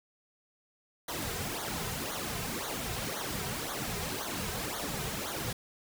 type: noise with flanger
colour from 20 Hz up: pink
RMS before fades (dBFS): -36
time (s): 1.08-5.53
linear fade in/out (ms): 5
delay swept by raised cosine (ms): 0.38 to 3.58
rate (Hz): 1.9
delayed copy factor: -0.8
effects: none